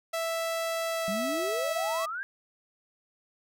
sawtooth tone with pitch glide, 659.3 to 654 Hz, E5 to E5, 0 to -14 cents, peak -25 dBFS, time 0.13-2.06 s, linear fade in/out 10 ms, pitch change -14 cents, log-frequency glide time 0.88-1.26 s
sine exponential sweep, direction up, 186.8 to 1646 Hz, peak -32 dBFS, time 1.08-2.23 s, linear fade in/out 0 ms
effects none

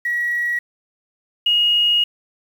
sine tone pair in turn, 1918 / 2874 Hz, A#6 / F7, +49 / +49 cents, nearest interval perfect fifth, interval 700 cents, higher second, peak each -18 / -13 dBFS, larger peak second, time 0.05-0.59 / 1.46-2.04 s, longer second, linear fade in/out 5 ms, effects 7-bit

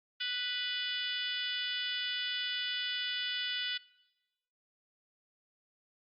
harmonic tone, 493.9 Hz, B4, in tune, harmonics 3 / 4 / 5 / 6 / 7 / 8 / 9 / 10, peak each -41 / -43 / -45 / -37 / -38 / -47 / -47 / -47 dBFS, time 0.2-3.78 s, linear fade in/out 10 ms, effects noise-tail reverb RT60 1.0 s tail -21 dB re dry + Opus 48 kbps

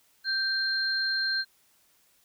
sine tone pair together, 1568 / 4186 Hz, G6 / C8, 0 / 0 cents, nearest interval octave + perfect fourth, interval 1700 cents, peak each -28 dBFS, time 0.24-1.45 s, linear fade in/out 50 ms, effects white hiss -65 dBFS RMS until 2.24 s

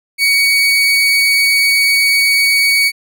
30% pulse tone, 2246 Hz, C#7, 22 cents sharp, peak -7 dBFS, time 0.18-2.92 s, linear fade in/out 50 ms, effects none

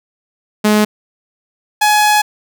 sawtooth tone pair in turn, 211.6 / 842.3 Hz, G#3 / G#5, +33 / +24 cents, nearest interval 2 octaves, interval 2391 cents, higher second, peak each -5 dBFS, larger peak neither, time 0.64-0.85 / 1.81-2.22 s, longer second, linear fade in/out 10 ms, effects none

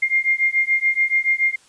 sine beating tone pair, 2113 / 2120 Hz, C7 / C7, +16 / +22 cents, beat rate 7 Hz, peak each -19 dBFS, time 0.02-1.56 s, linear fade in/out 10 ms, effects white hiss -53 dBFS RMS until 1.68 s + resampled to 22050 Hz

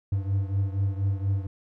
triangle beating tone pair, 96.9 / 101.1 Hz, G2 / G#2, -20 / -46 cents, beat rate 4.2 Hz, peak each -23 / -27 dBFS, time 0.12-1.47 s, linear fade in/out 5 ms, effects none

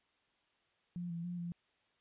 sine tone with pitch steps, 175.3 / 168.9 / 176.2 / 172.3 Hz, F3 / E3 / F3 / F3, +7 / +42 / +16 / -23 cents, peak -38 dBFS, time 0.96-1.52 s, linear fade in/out 0 ms, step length 140 ms, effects white hiss -75 dBFS RMS until 2 s + resampled to 8000 Hz

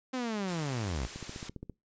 sawtooth linear sweep, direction down, 262.9 to 53.3 Hz, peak -28 dBFS, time 0.13-1.07 s, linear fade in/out 10 ms
white noise, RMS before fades -43 dBFS, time 0.48-1.49 s, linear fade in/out 2 ms
click train, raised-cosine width 3 ms, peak -28 dBFS, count 9, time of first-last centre 1.16-1.697 s, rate 14.9 Hz
effects noise-tail reverb RT60 0.2 s tail -24 dB re dry + resampled to 16000 Hz

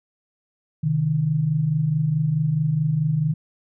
sine tone pair together, 130.34 / 155 Hz, C3 / D#3, -6 / -6 cents, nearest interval minor third, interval 300 cents, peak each -25 / -19 dBFS, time 0.83-3.34 s, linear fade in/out 10 ms, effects none

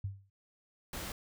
sine tone with exponential decay, 98 Hz, G2, in tune, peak -31 dBFS, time 0.04-0.3 s, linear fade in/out 5 ms, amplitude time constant 55 ms
pink noise, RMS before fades -41 dBFS, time 0.93-1.12 s, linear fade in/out 2 ms
effects none

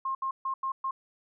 sine tone bursts at uneven times, 1067 Hz, C6, 34 cents sharp, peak -28 dBFS, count 5, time 0.05-0.15 / 0.22-0.31 / 0.45-0.54 / 0.63-0.72 / 0.84-0.91 s, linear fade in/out 5 ms, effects none

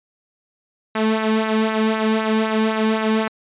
sawtooth tone with flanger, 219.2 Hz, A3, 6 cents flat, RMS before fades -19 dBFS, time 0.95-3.28 s, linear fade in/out 5 ms, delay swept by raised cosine 0.25 to 1.55 ms, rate 3.9 Hz, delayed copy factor -0.6, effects resampled to 8000 Hz

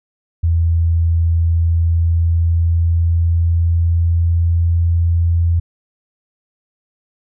sine tone with pitch glide, 83.3 to 84.66 Hz, E2 to E2, +19 to +47 cents, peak -11 dBFS, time 0.43-5.6 s, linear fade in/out 10 ms, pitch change +28 cents, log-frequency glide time 1.34-4.7 s, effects none

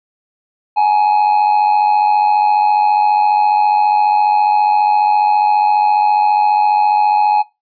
triangle tone with amplitude modulation, 841 Hz, G#5, 22 cents sharp, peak -5 dBFS, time 0.76-7.43 s, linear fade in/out 20 ms, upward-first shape sine, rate 94.7 Hz, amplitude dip 60%, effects noise-tail reverb RT60 0.2 s tail -18 dB re dry + resampled to 11025 Hz

